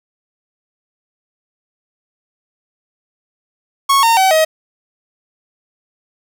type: tone with pitch steps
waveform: 45% pulse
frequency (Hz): 1102 / 916 / 761.4 / 632.9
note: C#6 / A#5 / F#5 / D#5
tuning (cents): -11 / -31 / +49 / +29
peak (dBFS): -9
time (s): 3.89-4.45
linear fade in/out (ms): 10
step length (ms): 140
effects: 8-bit

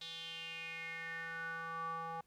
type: tone with band-pass filter sweep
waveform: square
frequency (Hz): 164.81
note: E3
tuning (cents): 0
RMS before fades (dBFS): -44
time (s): 0.01-2.21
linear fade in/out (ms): 5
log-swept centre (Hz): 3700 to 930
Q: 6.3
effects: pink hiss -75 dBFS RMS until 2.26 s

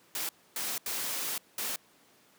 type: noise bursts at uneven times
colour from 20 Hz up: white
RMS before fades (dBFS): -34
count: 4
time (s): 0.15-0.29 / 0.56-0.78 / 0.86-1.38 / 1.58-1.76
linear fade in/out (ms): 2
effects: pink hiss -62 dBFS RMS until 2.38 s + high-pass 200 Hz 12 dB/octave

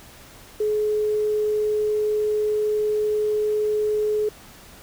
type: tone with quantisation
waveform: sine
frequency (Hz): 424.5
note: G#4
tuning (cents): +38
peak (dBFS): -19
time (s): 0.6-4.29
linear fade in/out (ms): 5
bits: 8
effects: pink hiss -46 dBFS RMS until 4.82 s

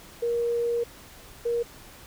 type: tone bursts at uneven times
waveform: sine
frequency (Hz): 471.8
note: A#4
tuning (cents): +21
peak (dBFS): -23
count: 2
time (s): 0.22-0.84 / 1.45-1.63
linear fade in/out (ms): 10
effects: pink hiss -48 dBFS RMS until 2.06 s

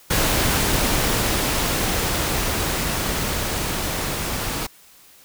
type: noise with level ramp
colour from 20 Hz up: pink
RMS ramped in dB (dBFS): -19 to -26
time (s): 0.1-4.67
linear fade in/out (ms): 10
effects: white hiss -50 dBFS RMS until 5.24 s

